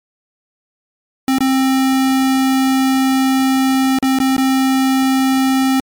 square tone with dropouts, 264.6 Hz, C4, 20 cents sharp, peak -12 dBFS, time 1.28-5.8 s, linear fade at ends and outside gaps 1 ms, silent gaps 1.384-1.406 / 3.987-4.026 / 4.188-4.201 / 4.366-4.38 s, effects MP3 96 kbps

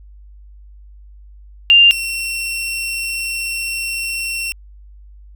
sine / sawtooth tone pair in turn, 2794 / 2719 Hz, F7 / F7, 0 / -47 cents, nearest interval unison, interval 47 cents, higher first, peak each -5 / -17 dBFS, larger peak first, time 1.7-1.91 / 1.91-4.52 s, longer second, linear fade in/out 0 ms, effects added 50 Hz sine -38 dBFS peak until 5.35 s

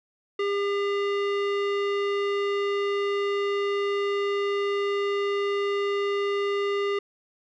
square tone with low-pass filter, 402.6 Hz, G4, 46 cents sharp, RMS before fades -26 dBFS, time 0.39-6.99 s, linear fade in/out 5 ms, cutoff 2800 Hz, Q 1.2, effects none

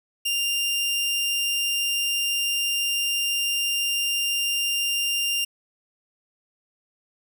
sawtooth tone, 2794 Hz, F7, in tune, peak -19 dBFS, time 0.25-5.45 s, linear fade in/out 10 ms, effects none

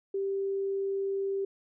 sine tone, 392 Hz, G4, in tune, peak -28 dBFS, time 0.14-1.45 s, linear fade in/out 5 ms, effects none

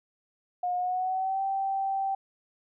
sine tone with pitch glide, 718 to 778.5 Hz, F5 to G5, +48 to -12 cents, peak -26 dBFS, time 0.63-2.15 s, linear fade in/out 5 ms, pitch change +140 cents, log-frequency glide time 0.76-1.42 s, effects none

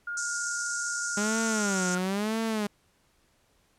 sine tone, 1419 Hz, F6, 27 cents sharp, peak -31 dBFS, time 0.07-1.98 s, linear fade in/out 5 ms
white band-pass noise, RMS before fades -35 dBFS, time 0.17-1.95 s, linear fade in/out 2 ms, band 5600 to 7800 Hz, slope 48 dB/octave
sawtooth tone with vibrato, 202 Hz, G#3, 48 cents flat, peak -23 dBFS, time 1.17-2.67 s, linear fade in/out 5 ms, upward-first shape sine, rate 1 Hz, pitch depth 190 cents each way
effects pink hiss -67 dBFS RMS until 3.78 s + low-pass 12000 Hz 12 dB/octave

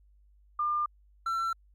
sine / triangle tone pair in turn, 1200 / 1346.6 Hz, D6 / E6, +37 / +36 cents, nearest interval major second, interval 199 cents, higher second, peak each -26 dBFS, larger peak neither, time 0.59-0.86 / 1.26-1.53 s, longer neither, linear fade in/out 5 ms, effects added 50 Hz sine -58 dBFS peak until 1.74 s + Opus 48 kbps

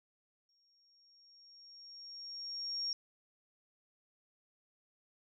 sine tone with exponential growth, 5560 Hz, F8, 9 cents flat, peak -33 dBFS, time 0.49-2.93 s, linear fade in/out 1 ms, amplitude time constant 530 ms, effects none

